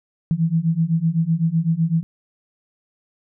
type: beating tone pair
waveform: sine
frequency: 160 / 167.9 Hz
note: D#3 / E3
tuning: +49 / +32 cents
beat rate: 7.9 Hz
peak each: -20 / -19 dBFS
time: 0.31-2.03 s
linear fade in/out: 0 ms
effects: none